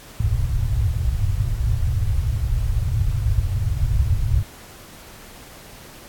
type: low-pass noise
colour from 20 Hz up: white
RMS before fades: -20 dBFS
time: 0.2-4.43 s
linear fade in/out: 5 ms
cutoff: 120 Hz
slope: 48 dB/octave
effects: pink hiss -43 dBFS RMS until 6.08 s + AAC 64 kbps